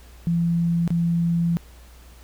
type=tone with dropouts; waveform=sine; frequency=169.4 Hz; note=E3; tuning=48 cents sharp; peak=-18 dBFS; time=0.27-1.57 s; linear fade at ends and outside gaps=0 ms; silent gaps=0.877-0.905 s; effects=added 60 Hz sine -44 dBFS peak until 2.23 s + pink hiss -52 dBFS RMS until 2.23 s